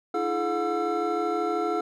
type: tone cluster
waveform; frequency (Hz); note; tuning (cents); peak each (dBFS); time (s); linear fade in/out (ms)
triangle; 305.7 / 338.6 / 424.9 / 720 / 1340; D#4 / E4 / G#4 / F#5 / E6; -30 / +46 / +40 / -47 / +28; -33 / -28 / -27 / -28 / -30; 0.14-1.81; 5
effects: none